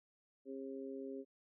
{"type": "harmonic tone", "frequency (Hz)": 134.8, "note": "C#3", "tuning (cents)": -48, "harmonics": [2, 3, 4], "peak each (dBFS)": [-46, -46, -52], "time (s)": [0.45, 1.25], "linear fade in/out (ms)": 50, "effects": []}